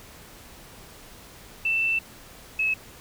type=tone pair in turn; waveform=sine; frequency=2667 / 2584 Hz; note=E7 / E7; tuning=+20 / -35 cents; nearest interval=minor second; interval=55 cents; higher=first; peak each=-21 dBFS; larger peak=neither; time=1.65-1.99 / 2.59-2.74 s; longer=first; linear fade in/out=5 ms; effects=pink hiss -47 dBFS RMS until 3 s